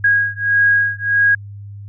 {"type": "beating tone pair", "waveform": "sine", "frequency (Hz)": [1642, 1643.6], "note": ["G#6", "G#6"], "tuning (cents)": [-20, -18], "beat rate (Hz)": 1.6, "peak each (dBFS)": [-15, -15], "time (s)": [0.04, 1.35], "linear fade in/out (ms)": 5, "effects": ["added 101 Hz sine -30 dBFS peak until 1.88 s"]}